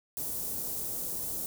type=band-stop noise; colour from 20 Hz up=white; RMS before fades=-35 dBFS; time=0.17-1.46 s; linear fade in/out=0 ms; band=530 to 9100 Hz; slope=12 dB/octave; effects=none